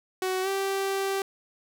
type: tone with pitch glide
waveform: sawtooth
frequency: 373.5 to 390 Hz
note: F#4 to G4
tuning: +16 to -9 cents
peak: -22 dBFS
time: 0.22-1.22 s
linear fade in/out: 2 ms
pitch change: +75 cents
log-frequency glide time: 0.42-0.48 s
effects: none